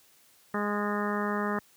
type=harmonic tone with a mistuned harmonic; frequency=206.7 Hz; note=G#3; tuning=8 cents flat; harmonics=1 / 2 / 3 / 4 / 5 / 6 / 7 / 8 / 9; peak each=-31 / -34 / -38 / -39 / -37 / -35 / -41 / -41 / -39 dBFS; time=0.54-1.59 s; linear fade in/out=2 ms; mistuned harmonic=9; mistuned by=-30 cents; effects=white hiss -61 dBFS RMS until 1.76 s + high-pass 60 Hz 12 dB/octave